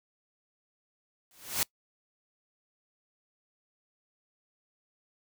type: noise with exponential growth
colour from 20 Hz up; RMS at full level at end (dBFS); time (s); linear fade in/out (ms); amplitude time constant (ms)
white; -25; 1.31-1.63; 1; 69
effects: noise-tail reverb RT60 0.1 s tail -24 dB re dry